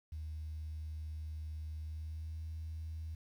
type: tone with pitch glide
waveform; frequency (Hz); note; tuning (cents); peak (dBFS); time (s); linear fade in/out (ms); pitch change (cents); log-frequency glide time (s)
sine; 77.78 to 79.83; D#2 to D#2; 0 to +45; -39; 0.12-3.15; 5; +45; 1.79-2.42
effects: tanh soft clip ceiling -35 dBFS + 11-bit